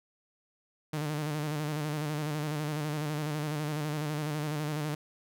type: tone with vibrato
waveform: sawtooth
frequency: 150.6 Hz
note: D3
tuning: 44 cents sharp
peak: -27 dBFS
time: 0.93-4.95 s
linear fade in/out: 5 ms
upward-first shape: square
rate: 12 Hz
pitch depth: 46 cents each way
effects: none